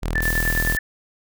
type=tone; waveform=sawtooth; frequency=40.48 Hz; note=E1; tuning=31 cents flat; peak=-18 dBFS; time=0.02-0.77 s; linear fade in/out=20 ms
type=tone with tremolo; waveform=sine; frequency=1760 Hz; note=A6; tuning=in tune; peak=-19 dBFS; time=0.15-0.79 s; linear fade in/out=5 ms; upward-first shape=square; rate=9.7 Hz; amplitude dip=55%
type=noise; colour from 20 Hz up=blue; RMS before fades=-29 dBFS; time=0.22-0.77 s; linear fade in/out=2 ms
effects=none